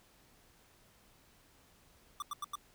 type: tone bursts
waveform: square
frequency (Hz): 1174.7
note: D6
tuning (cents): 0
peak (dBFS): -37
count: 4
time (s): 2.2-2.555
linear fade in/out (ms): 2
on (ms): 22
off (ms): 89
effects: pink hiss -65 dBFS RMS until 2.74 s